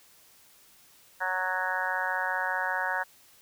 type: harmonic tone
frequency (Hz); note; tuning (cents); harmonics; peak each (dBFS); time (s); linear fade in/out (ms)
185; F#3; 0; 3 / 4 / 5 / 6 / 7 / 8 / 9 / 10; -39 / -36 / -33 / -39 / -43 / -33 / -32 / -38; 1.2-3.04; 20
effects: white hiss -58 dBFS RMS until 3.41 s